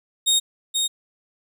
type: tone with echo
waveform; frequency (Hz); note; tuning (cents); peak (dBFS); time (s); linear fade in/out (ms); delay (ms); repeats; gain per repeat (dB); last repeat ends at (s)
25% pulse; 3720; A#7; -4; -12; 0.26-0.4; 20; 480; 1; -4; 0.88
effects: none